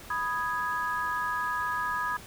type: chord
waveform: sine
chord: G# minor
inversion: first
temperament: equal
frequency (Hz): 987.8 / 1244.5 / 1661.2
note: B5 / D#6 / G#6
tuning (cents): 0 / 0 / 0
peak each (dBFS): -32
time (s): 0.1-2.17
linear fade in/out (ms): 5
effects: pink hiss -47 dBFS RMS until 2.26 s